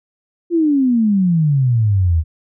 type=exponential sweep; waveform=sine; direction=down; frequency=350.7 to 76.9 Hz; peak=-11 dBFS; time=0.5-2.24 s; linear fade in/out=50 ms; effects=none